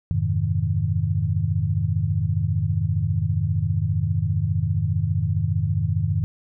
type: chord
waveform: sine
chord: F minor seventh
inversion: none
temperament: equal with one note detuned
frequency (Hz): 88.83 / 103.83 / 130.81 / 155.56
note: F2 / Ab2 / C3 / Eb3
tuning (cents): +30 / 0 / 0 / 0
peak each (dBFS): -25 / -23 / -29 / -25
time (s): 0.11-6.24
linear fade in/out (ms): 0
effects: none